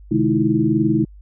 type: tone cluster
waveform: sine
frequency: 131.5 / 154.2 / 212.2 / 316.7 / 336.7 Hz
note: C3 / D#3 / G#3 / D#4 / E4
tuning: +9 / -15 / +38 / +31 / +37 cents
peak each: -22 / -24 / -20 / -18 / -22 dBFS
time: 0.11-1.05 s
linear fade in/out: 10 ms
effects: added 50 Hz sine -39 dBFS peak until 1.21 s